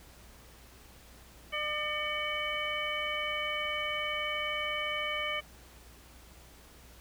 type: harmonic tone with a mistuned harmonic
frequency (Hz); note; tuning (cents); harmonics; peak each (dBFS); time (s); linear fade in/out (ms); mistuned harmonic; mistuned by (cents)
602; D5; +43; 1 / 2 / 3 / 4 / 5; -39 / -38 / -41 / -35 / -37; 1.52-5.41; 20; 4; -110
effects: added 60 Hz sine -56 dBFS peak until 7 s + pink hiss -56 dBFS RMS until 7 s